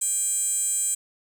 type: tone with high-pass filter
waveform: 15% pulse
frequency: 800 Hz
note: G5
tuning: 35 cents sharp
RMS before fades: -25 dBFS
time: 0.01-0.95 s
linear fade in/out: 10 ms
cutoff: 8100 Hz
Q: 6.1
effects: none